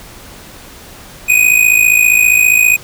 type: tone with amplitude modulation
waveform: square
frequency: 2489 Hz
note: D#7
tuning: in tune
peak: -4 dBFS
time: 1.28-2.77 s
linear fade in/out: 20 ms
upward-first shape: sine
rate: 55 Hz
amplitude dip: 75%
effects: pink hiss -35 dBFS RMS until 2.83 s